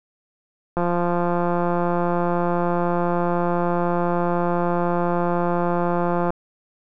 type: click train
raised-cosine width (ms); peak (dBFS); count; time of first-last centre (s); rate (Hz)
1; -9; 964; 0.77-6.304; 174
effects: none